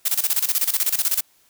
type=noise with tremolo; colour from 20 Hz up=blue; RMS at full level=-19 dBFS; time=0.05-1.21 s; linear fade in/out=10 ms; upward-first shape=square; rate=16 Hz; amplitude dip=80%; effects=white hiss -59 dBFS RMS until 1.49 s